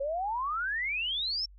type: exponential sweep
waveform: sine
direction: up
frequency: 535 to 5530 Hz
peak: -29 dBFS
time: 0-1.46 s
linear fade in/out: 10 ms
effects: added 48 Hz sine -50 dBFS peak until 1.58 s